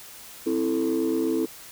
sine chord, A minor, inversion first, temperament equal, 261.6 / 329.6 / 440 Hz, C4 / E4 / A4, 0 / 0 / 0 cents, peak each -26 / -23 / -26 dBFS, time 0.46-1.46 s, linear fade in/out 10 ms, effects tanh soft clip ceiling -17 dBFS + white hiss -44 dBFS RMS until 1.71 s

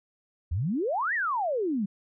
sine exponential two-way sweep, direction up then down, 73.3 to 1996 to 186.4 Hz, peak -25 dBFS, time 0.51-1.86 s, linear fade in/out 10 ms, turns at 1.14 s, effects none

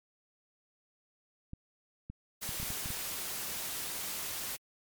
clicks, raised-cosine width 5 ms, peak -29 dBFS, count 8, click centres 1.534 / 2.1 / 2.492 / 2.6 / 2.63 / 2.704 / 2.859 / 2.904 s
white noise, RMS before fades -38 dBFS, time 2.41-4.57 s, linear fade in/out 20 ms
effects MP3 96 kbps

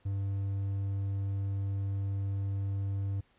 triangle tone, 98.5 Hz, G2, 9 cents sharp, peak -28 dBFS, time 0.05-3.21 s, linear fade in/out 10 ms, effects pink hiss -68 dBFS RMS until 3.38 s + resampled to 8000 Hz

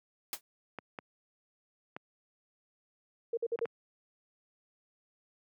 white noise with exponential decay, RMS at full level -32 dBFS, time 0.33-0.41 s, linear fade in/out 1 ms, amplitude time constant 16 ms
clicks, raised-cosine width 0.5 ms, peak -25 dBFS, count 5, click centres 0.787 / 0.988 / 1.965 / 3.59 / 3.656 s
sine tone bursts, 464.4 Hz, A#4, 7 cents flat, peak -29 dBFS, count 4, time 3.33-3.654 s, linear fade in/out 5 ms, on 42 ms, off 52 ms
effects high-pass 150 Hz 12 dB/octave

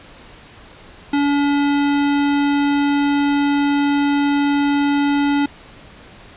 square tone, 285.5 Hz, D4, 49 cents flat, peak -15 dBFS, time 1.13-5.46 s, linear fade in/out 5 ms, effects pink hiss -42 dBFS RMS until 6.36 s + resampled to 8000 Hz

